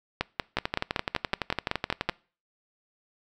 two click trains, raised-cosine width 0.3 ms, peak -9 / -10 dBFS, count 11 / 19, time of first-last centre 0.21-2.09 / 0.57-2.095 s, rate 5.32 / 11.8 Hz, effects noise-tail reverb RT60 0.4 s tail -24 dB re dry

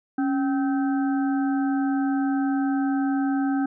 harmonic tone with a mistuned harmonic, 258.3 Hz, C4, 22 cents flat, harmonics 1 / 3 / 5 / 6, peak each -21 / -31 / -40 / -36 dBFS, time 0.18-3.66 s, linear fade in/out 5 ms, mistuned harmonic 1, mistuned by +110 cents, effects none

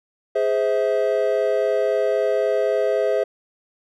triangle chord, Ab augmented, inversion none, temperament just, 415.3 / 519.1 / 648.9 Hz, Ab4 / C5 / E5, 0 / -14 / -27 cents, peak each -20 dBFS, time 0.35-3.24 s, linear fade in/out 10 ms, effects none

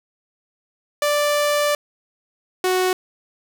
sawtooth tone pair in turn, 587.3 / 369.3 Hz, D5 / F#4, 0 / -3 cents, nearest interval minor sixth, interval 803 cents, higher first, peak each -13 / -13 dBFS, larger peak neither, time 1.02-1.75 / 2.64-2.93 s, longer first, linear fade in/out 2 ms, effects none

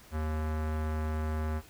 square tone with low-pass filter, 77.78 Hz, D#2, in tune, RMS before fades -32 dBFS, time 0.11-1.62 s, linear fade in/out 50 ms, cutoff 1500 Hz, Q 1.4, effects pink hiss -55 dBFS RMS until 1.69 s

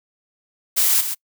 blue noise with echo, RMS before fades -17 dBFS, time 0.76-1.02 s, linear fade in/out 20 ms, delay 130 ms, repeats 1, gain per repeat -8 dB, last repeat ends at 1.15 s, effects noise-tail reverb RT60 0.1 s tail -26 dB re dry

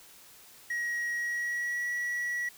triangle tone with pitch glide, 1900 to 1933.2 Hz, A#6 to B6, +33 to -38 cents, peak -28 dBFS, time 0.7-2.49 s, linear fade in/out 5 ms, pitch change +29 cents, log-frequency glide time 1.17-1.86 s, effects white hiss -54 dBFS RMS until 2.57 s

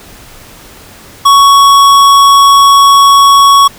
sine tone with tanh clipping, 1115 Hz, C#6, 10 cents sharp, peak -3 dBFS, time 1.25-3.68 s, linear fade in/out 10 ms, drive 18 dB, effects pink hiss -34 dBFS RMS until 3.78 s

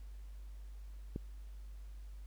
click, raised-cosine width 3 ms, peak -26 dBFS, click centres 1.161 s, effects added 50 Hz sine -46 dBFS peak until 2.26 s + pink hiss -69 dBFS RMS until 2.26 s

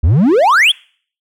triangle exponential sweep, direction up, 67.7 to 3552 Hz, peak -5 dBFS, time 0.03-0.72 s, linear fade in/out 10 ms, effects noise-tail reverb RT60 0.5 s tail -26 dB re dry

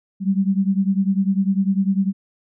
sine beating tone pair, 190.8 / 200.8 Hz, G3 / G3, -47 / +42 cents, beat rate 10 Hz, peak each -18 / -20 dBFS, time 0.2-2.13 s, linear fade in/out 50 ms, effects none

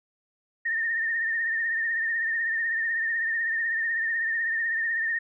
sine tone with vibrato, 1822 Hz, A#6, 40 cents flat, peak -24 dBFS, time 0.65-5.19 s, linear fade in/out 10 ms, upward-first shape triangle, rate 16 Hz, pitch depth 60 cents each way, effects none

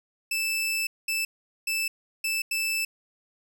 sawtooth tone bursts at uneven times, 2637 Hz, E7, in tune, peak -22 dBFS, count 5, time 0.31-0.87 / 1.08-1.25 / 1.67-1.88 / 2.24-2.42 / 2.51-2.85 s, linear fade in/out 5 ms, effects none

